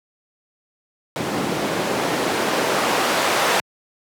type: noise with band-pass filter sweep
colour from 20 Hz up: white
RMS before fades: -21 dBFS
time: 1.16-3.6 s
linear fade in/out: 0 ms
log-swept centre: 220 to 790 Hz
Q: 0.7
effects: high-pass 100 Hz 12 dB/octave